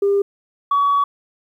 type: tone pair in turn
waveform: sine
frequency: 400 / 1131.4 Hz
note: G4 / C#6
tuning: +35 / +35 cents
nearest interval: octave + tritone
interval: 1800 cents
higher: second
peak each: -12 dBFS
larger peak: neither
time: 0.02-0.22 / 0.71-1.04 s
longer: second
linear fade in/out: 5 ms
effects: tanh soft clip ceiling -10 dBFS + 9-bit